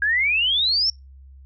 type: exponential sweep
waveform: sine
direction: up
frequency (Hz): 1611 to 5550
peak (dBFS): -17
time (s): 0.02-0.9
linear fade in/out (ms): 2
effects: noise-tail reverb RT60 0.2 s tail -26 dB re dry + added 67 Hz sine -42 dBFS peak until 1.45 s